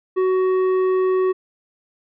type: tone with tanh clipping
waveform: triangle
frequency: 373.3 Hz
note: F#4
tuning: 15 cents sharp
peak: -17 dBFS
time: 0.16-1.33 s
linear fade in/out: 20 ms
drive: 13 dB
effects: none